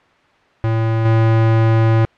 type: tone with level steps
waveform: square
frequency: 112.5 Hz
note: A2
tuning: 39 cents sharp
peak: -15 / -11 dBFS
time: 0.64-2.05 s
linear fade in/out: 0 ms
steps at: 1.05 s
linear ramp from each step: 5 ms
effects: white hiss -52 dBFS RMS until 2.17 s + low-pass 2000 Hz 12 dB/octave